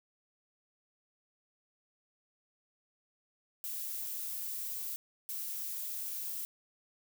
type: noise bursts at uneven times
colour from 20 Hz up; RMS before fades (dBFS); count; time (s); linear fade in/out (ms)
violet; -39; 2; 3.64-4.96 / 5.29-6.45; 0
effects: none